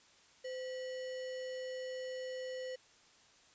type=tone with sample-and-hold; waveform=sine; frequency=513 Hz; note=C5; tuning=34 cents flat; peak=-39 dBFS; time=0.44-2.76 s; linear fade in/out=10 ms; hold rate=2450 Hz; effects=white hiss -64 dBFS RMS until 3.54 s + resampled to 16000 Hz